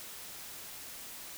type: silence
effects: white hiss -46 dBFS RMS until 1.37 s